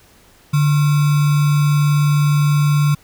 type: tone with sample-and-hold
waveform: sine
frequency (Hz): 146.83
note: D3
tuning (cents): 0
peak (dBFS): -11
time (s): 0.53-2.95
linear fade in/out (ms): 10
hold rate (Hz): 1225
effects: pink hiss -50 dBFS RMS until 3.03 s